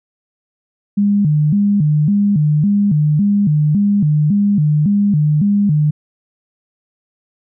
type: tone with vibrato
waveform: sine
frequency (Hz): 174.8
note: F3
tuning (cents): +2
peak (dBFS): -10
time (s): 0.97-5.91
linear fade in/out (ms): 10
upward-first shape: square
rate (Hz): 1.8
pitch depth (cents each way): 260
effects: none